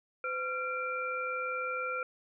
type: tone cluster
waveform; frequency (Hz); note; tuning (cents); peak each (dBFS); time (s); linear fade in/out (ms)
sine; 508 / 1376 / 2362; B4 / F6 / D7; +49 / -26 / +9; -38 / -34 / -39; 0.24-2.03; 2
effects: none